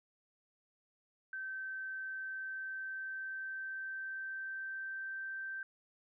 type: tone with pitch glide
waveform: sine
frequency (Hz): 1546 to 1561.3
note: G6 to G6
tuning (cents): -24 to -7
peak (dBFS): -39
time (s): 1.33-5.63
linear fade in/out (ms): 2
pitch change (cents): +17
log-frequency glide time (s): 1.93-5.32
effects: none